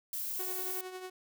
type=noise; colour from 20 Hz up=violet; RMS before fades=-37 dBFS; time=0.13-0.81 s; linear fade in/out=2 ms
type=tone with tremolo; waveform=sawtooth; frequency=370 Hz; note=F#4; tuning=in tune; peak=-35 dBFS; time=0.39-1.1 s; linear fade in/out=5 ms; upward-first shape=triangle; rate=11 Hz; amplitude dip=60%
effects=none

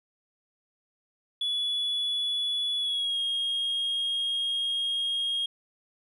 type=tone with pitch glide; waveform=sine; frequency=3413 to 3257 Hz; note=G#7 to G#7; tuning=+47 to -34 cents; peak=-24 dBFS; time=1.41-5.46 s; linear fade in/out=5 ms; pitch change=-81 cents; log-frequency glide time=2.77-3.19 s; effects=tanh soft clip ceiling -24 dBFS + 11-bit

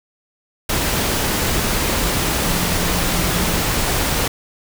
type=tone in noise; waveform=sine; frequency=175.9 Hz; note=F3; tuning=13 cents sharp; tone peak=-25 dBFS; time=2.47-3.61 s; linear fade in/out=5 ms; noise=pink; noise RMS=-19 dBFS; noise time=0.69-4.28 s; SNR=-9 dB; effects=none

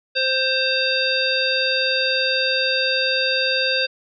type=harmonic tone with a mistuned harmonic; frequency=523.3 Hz; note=C5; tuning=in tune; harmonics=1 / 3 / 5 / 7 / 9; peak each=-24 / -24 / -24 / -24 / -24 dBFS; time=0.15-3.87 s; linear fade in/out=20 ms; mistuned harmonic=5; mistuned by=+41 cents; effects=none

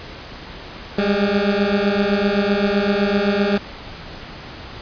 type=beating tone pair; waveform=20% pulse; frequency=198.3 / 206.1 Hz; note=G3 / G#3; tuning=+20 / -13 cents; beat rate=7.8 Hz; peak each=-14 dBFS; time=0.98-3.58 s; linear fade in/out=5 ms; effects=pink hiss -35 dBFS RMS until 4.81 s + resampled to 11025 Hz

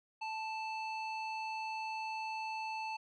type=tone with low-pass filter; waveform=square; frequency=880 Hz; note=A5; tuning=in tune; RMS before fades=-40 dBFS; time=0.21-2.97 s; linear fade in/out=10 ms; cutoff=3500 Hz; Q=2.2; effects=none

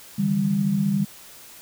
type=tone cluster; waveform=sine; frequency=148.1 / 162.4 / 199 Hz; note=D3 / E3 / G3; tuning=+15 / -26 / +26 cents; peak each=-27 / -28 / -20 dBFS; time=0.18-1.05 s; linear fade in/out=10 ms; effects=white hiss -45 dBFS RMS until 1.61 s

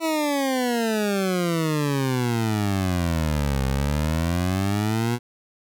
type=exponential two-way sweep; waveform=20% pulse; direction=down then up; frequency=329.6 to 65.6 to 122.4 Hz; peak=-16 dBFS; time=0-5.19 s; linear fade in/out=50 ms; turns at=3.65 s; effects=none

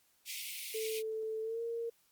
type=high-pass noise; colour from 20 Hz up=pink; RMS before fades=-42 dBFS; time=0.25-1.03 s; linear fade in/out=50 ms; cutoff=2100 Hz; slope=96 dB/octave
type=tone with pitch glide; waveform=sine; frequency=440 to 463.7 Hz; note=A4 to A#4; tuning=0 to -9 cents; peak=-35 dBFS; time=0.74-1.9 s; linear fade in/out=10 ms; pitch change=+91 cents; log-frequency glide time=1.42-1.61 s
effects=white hiss -71 dBFS RMS until 2.11 s + Opus 48 kbps

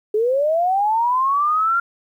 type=linear sweep; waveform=sine; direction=up; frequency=412.6 to 1396.9 Hz; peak=-15 dBFS; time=0.14-1.8 s; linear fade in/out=5 ms; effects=9-bit

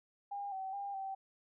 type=tone with pitch steps; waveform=sine; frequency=806 / 765 / 801 / 774 Hz; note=G5 / G5 / G5 / G5; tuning=+48 / -42 / +37 / -22 cents; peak=-38 dBFS; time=0.31-1.15 s; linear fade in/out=10 ms; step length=210 ms; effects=none

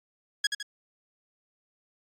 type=tone with echo; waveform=15% pulse; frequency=1661.2 Hz; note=G#6; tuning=in tune; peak=-15 dBFS; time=0.44-0.47 s; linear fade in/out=5 ms; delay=79 ms; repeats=2; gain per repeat=-6 dB; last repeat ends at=0.628 s; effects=low-pass 10000 Hz 12 dB/octave + AAC 48 kbps

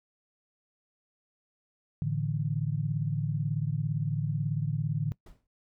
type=chord; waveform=sine; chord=A suspended fourth; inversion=none; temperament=equal; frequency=110 / 146.83 / 164.81 Hz; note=A2 / D3 / E3; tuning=0 / 0 / 0 cents; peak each=-33 / -29 / -35 dBFS; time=2.02-5.12 s; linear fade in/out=0 ms
type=noise with exponential decay; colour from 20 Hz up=brown; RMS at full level=-43 dBFS; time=5.26-5.47 s; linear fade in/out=5 ms; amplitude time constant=45 ms
effects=noise-tail reverb RT60 0.1 s tail -20 dB re dry

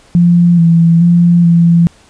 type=tone with pitch steps; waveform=sine; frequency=173.2 / 167.1 / 172.6 / 169.5 Hz; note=F3 / E3 / F3 / E3; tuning=-14 / +24 / -20 / +49 cents; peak=-4 dBFS; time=0.15-1.87 s; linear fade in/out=0 ms; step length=430 ms; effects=pink hiss -45 dBFS RMS until 2.09 s + resampled to 22050 Hz

